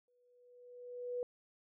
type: tone with exponential growth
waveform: sine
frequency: 490.7 Hz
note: B4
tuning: 11 cents flat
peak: -34 dBFS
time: 0.08-1.23 s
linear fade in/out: 1 ms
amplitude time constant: 250 ms
effects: none